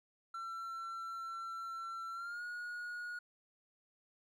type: tone with pitch glide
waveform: triangle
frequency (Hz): 1349 to 1445.8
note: E6 to F#6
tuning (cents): +40 to -40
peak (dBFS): -39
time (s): 0.34-3.19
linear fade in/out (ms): 5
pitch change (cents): +120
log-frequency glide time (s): 2.13-2.43
effects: none